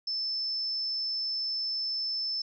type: tone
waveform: sine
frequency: 5274 Hz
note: E8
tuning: in tune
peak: -29 dBFS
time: 0.07-2.42 s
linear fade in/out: 5 ms
effects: none